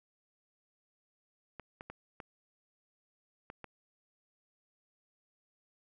clicks, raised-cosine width 0.5 ms, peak -29 dBFS, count 6, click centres 1.597 / 1.809 / 1.9 / 2.202 / 3.501 / 3.643 s, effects none

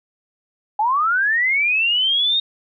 sine linear sweep, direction up, 818 to 3729 Hz, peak -15 dBFS, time 0.79-2.4 s, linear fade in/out 5 ms, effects none

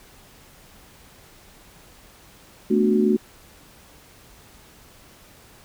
sine chord, B minor seventh, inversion third, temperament equal, 220 / 246.9 / 293.7 / 370 Hz, A3 / B3 / D4 / F#4, 0 / 0 / 0 / 0 cents, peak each -19 / -25 / -25 / -20 dBFS, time 2.7-3.17 s, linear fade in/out 10 ms, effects pink hiss -50 dBFS RMS until 5.64 s

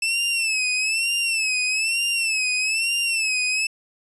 sawtooth tone with vibrato, 2637 Hz, E7, in tune, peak -17 dBFS, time 0.02-3.67 s, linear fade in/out 5 ms, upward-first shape sine, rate 1.1 Hz, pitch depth 98 cents each way, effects resampled to 24000 Hz

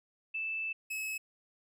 sine / 45% pulse tone pair in turn, 2637 / 2580 Hz, E7 / E7, 0 / -38 cents, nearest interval unison, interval 38 cents, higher first, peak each -33 / -35 dBFS, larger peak first, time 0.34-0.73 / 0.9-1.18 s, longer first, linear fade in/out 10 ms, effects none

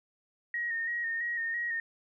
sine tone with vibrato, 1864.7 Hz, A#6, in tune, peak -30 dBFS, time 0.54-1.8 s, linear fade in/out 2 ms, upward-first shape square, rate 3 Hz, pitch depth 28 cents each way, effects none

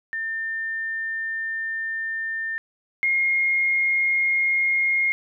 sine tone pair in turn, 1800 / 2141 Hz, A6 / C7, +39 / +39 cents, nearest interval minor third, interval 300 cents, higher second, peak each -25 / -18 dBFS, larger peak second, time 0.13-2.58 / 3.03-5.12 s, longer first, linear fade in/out 0 ms, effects none

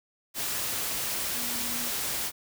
sine tone in noise, 240 Hz, B3, 49 cents flat, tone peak -41 dBFS, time 1.33-1.92 s, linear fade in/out 50 ms, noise white, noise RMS -31 dBFS, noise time 0.34-2.32 s, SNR -13 dB, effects none

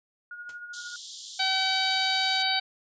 sine tone with tremolo, 1438 Hz, F#6, 50 cents flat, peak -36 dBFS, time 0.31-0.96 s, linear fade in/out 2 ms, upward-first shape sine, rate 13 Hz, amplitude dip 50%
white noise with exponential decay, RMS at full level -44 dBFS, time 0.49-0.61 s, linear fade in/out 1 ms, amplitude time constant 25 ms
pink high-pass noise, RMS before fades -39 dBFS, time 0.73-2.43 s, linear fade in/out 10 ms, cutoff 3200 Hz, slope 96 dB/octave
harmonic tone, 763 Hz, G5, 47 cents flat, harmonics 1 / 2 / 3 / 4 / 5 / 6, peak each -30 / -32 / -32 / -33 / -29 / -29 dBFS, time 1.39-2.6 s, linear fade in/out 10 ms
effects resampled to 16000 Hz

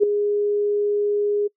sine tone with ADSR envelope, 412.5 Hz, G#4, 12 cents flat, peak -9 dBFS, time 0-1.48 s, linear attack 33 ms, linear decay 4 ms, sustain -9 dB, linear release 16 ms, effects noise-tail reverb RT60 0.1 s tail -25 dB re dry

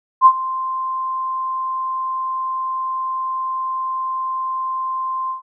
sine tone with ADSR envelope, 1045 Hz, C6, 2 cents flat, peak -3 dBFS, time 0.21-5.42 s, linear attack 48 ms, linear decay 64 ms, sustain -17 dB, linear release 120 ms, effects none

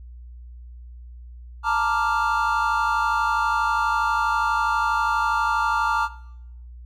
triangle chord, Bb major seventh, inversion third, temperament equal, 880 / 932.3 / 1174.7 / 1396.9 Hz, A5 / Bb5 / D6 / F6, 0 / 0 / 0 / 0 cents, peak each -23 dBFS, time 1.63-6.09 s, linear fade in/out 50 ms, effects noise-tail reverb RT60 0.8 s tail -18 dB re dry + added 60 Hz sine -38 dBFS peak until 6.85 s

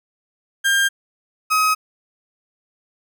35% pulse tone pair in turn, 1600 / 1266.8 Hz, G6 / D#6, +35 / +31 cents, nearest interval major third, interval 404 cents, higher first, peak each -13 dBFS, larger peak neither, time 0.64-0.89 / 1.5-1.75 s, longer neither, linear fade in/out 20 ms, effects none

